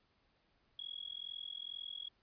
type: tone with amplitude modulation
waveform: sine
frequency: 3322 Hz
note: G#7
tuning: in tune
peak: -39 dBFS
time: 0.79-2.09 s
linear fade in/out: 2 ms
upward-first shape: sine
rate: 42.2 Hz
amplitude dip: 100%
effects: pink hiss -75 dBFS RMS until 2.22 s + resampled to 11025 Hz